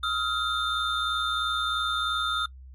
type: tone cluster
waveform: triangle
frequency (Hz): 1268 / 1391 / 3605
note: D#6 / F6 / A7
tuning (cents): +32 / -7 / +41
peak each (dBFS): -28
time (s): 0.03-2.46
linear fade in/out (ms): 5
effects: noise-tail reverb RT60 0.1 s tail -22 dB re dry + added 65 Hz sine -43 dBFS peak until 2.74 s